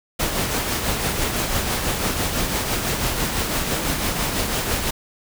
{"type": "noise with tremolo", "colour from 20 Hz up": "pink", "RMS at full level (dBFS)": -21, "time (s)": [0.19, 4.91], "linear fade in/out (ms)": 10, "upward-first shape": "triangle", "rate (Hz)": 6, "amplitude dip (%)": 45, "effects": []}